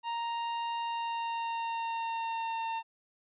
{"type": "tone with pitch glide", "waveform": "45% pulse", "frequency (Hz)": [932.3, 906.8], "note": ["A#5", "A#5"], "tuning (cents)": [0, -48], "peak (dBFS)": -32, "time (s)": [0.03, 2.83], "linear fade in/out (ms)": 50, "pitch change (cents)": -48, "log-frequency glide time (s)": [0.79, 2.7], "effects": ["resampled to 8000 Hz"]}